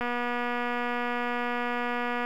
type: click train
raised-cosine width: 0.5 ms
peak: -16 dBFS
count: 543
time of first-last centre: 0.01-2.25 s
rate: 242 Hz
effects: 9-bit